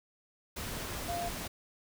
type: tone in noise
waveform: sine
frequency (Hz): 693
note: F5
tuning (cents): -14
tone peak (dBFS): -34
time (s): 1.08-1.29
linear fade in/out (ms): 10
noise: pink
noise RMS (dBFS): -39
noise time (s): 0.56-1.48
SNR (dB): +2
effects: none